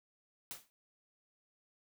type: noise with exponential decay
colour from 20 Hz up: white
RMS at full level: -41 dBFS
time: 0.51-0.7 s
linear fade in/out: 0 ms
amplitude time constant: 40 ms
effects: none